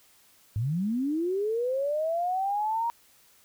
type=linear sweep; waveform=sine; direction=up; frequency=98 to 945 Hz; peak=-25 dBFS; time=0.56-2.9 s; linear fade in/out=0 ms; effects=white hiss -60 dBFS RMS until 3.44 s